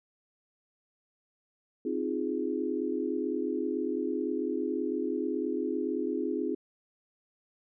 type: chord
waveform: sine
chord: F minor seventh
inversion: second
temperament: equal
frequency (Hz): 261.6 / 311.1 / 349.2 / 415.3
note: C4 / Eb4 / F4 / Ab4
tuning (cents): 0 / 0 / 0 / 0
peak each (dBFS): -34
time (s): 1.85-6.55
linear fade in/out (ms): 5
effects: none